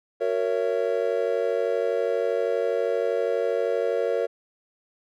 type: chord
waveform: triangle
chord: F# dominant seventh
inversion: none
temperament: just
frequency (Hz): 370 / 462.5 / 555 / 666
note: F#4 / A#4 / C#5 / E5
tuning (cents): 0 / -14 / +2 / +18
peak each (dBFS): -29 / -23 / -25 / -29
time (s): 0.2-4.27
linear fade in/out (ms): 20
effects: none